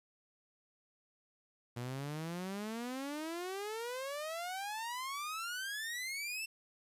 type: exponential sweep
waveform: sawtooth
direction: up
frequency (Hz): 117.7 to 2702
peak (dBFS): -35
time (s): 1.76-6.46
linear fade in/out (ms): 10
effects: resampled to 32000 Hz + 11-bit